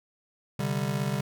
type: chord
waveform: square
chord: C suspended second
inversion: none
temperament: just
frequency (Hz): 130.81 / 147.16 / 196.22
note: C3 / D3 / G3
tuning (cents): 0 / +4 / +2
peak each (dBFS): -32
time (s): 0.59-1.21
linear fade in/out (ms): 5
effects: none